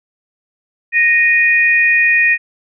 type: tone pair together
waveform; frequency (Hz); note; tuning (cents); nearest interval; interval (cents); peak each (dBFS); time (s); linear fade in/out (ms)
sine; 1864.7 / 2463; A#6 / D#7; 0 / -18; perfect fourth; 482; -11 / -12; 0.92-2.38; 50
effects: none

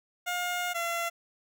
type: tone pair in turn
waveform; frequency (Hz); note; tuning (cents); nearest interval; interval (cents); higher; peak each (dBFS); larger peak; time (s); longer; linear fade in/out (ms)
15% pulse; 712 / 681.1; F5 / F5; +33 / -44; minor second; 77; first; -23; neither; 0.26-0.74 / 0.74-1.1; first; 20
effects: none

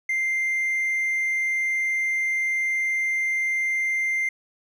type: tone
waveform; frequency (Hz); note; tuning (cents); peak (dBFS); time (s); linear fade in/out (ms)
triangle; 2093; C7; 0; -19; 0.09-4.29; 5
effects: tanh soft clip ceiling -16 dBFS

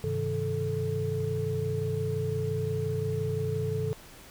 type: tone cluster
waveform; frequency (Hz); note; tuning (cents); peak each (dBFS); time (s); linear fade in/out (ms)
sine; 101 / 132.5 / 158.3 / 436.2; G#2 / C3 / D#3 / A4; -48 / +22 / +30 / -15; -33 / -33 / -35 / -31; 0.04-3.93; 0
effects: pink hiss -50 dBFS RMS until 4.3 s

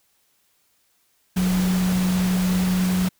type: tone in noise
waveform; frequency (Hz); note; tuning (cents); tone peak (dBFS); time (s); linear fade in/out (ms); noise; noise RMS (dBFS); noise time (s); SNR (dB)
sine; 183.5; F#3; -14; -18; 1.36-3.09; 10; pink; -30; 1.36-3.09; +9
effects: white hiss -65 dBFS RMS until 3.19 s

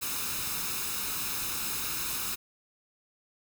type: noise with comb filter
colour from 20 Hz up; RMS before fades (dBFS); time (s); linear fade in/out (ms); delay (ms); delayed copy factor
white; -33; 0.01-2.36; 20; 0.77; +0.6
effects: none

